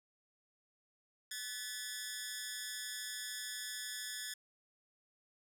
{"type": "tone with amplitude modulation", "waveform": "10% pulse", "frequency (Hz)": 1729, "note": "A6", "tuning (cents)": -31, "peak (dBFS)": -28, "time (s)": [1.31, 4.34], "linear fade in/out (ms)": 5, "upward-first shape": "sine", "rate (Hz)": 233, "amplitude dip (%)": 90, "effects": []}